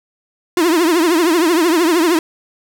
45% pulse tone with vibrato, 334.8 Hz, E4, 27 cents sharp, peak -11 dBFS, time 0.57-2.19 s, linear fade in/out 2 ms, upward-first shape triangle, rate 13 Hz, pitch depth 170 cents each way, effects none

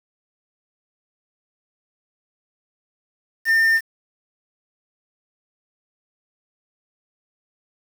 triangle tone with quantisation, 1806 Hz, A6, 45 cents sharp, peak -12 dBFS, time 3.45-3.81 s, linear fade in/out 50 ms, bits 6, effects none

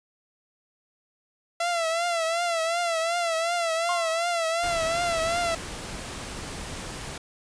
sawtooth tone with vibrato, 673 Hz, E5, 36 cents sharp, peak -20 dBFS, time 1.6-5.55 s, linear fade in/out 5 ms, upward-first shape triangle, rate 2.7 Hz, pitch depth 82 cents each way
triangle tone with exponential decay, 1068 Hz, C6, 35 cents sharp, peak -23 dBFS, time 3.89-4.31 s, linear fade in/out 2 ms, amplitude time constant 91 ms
pink noise, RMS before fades -36 dBFS, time 4.63-7.18 s, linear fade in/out 5 ms
effects resampled to 22050 Hz

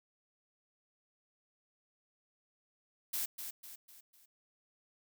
blue noise with echo, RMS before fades -36 dBFS, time 3.13-3.26 s, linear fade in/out 10 ms, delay 250 ms, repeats 4, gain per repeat -7 dB, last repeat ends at 4.26 s, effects none

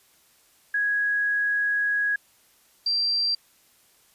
sine tone pair in turn, 1661.2 / 4714 Hz, G#6 / D8, 0 / +6 cents, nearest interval octave + tritone, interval 1806 cents, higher second, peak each -21 dBFS, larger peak neither, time 0.74-2.16 / 2.86-3.35 s, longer first, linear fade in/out 5 ms, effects white hiss -60 dBFS RMS until 4.14 s + resampled to 32000 Hz

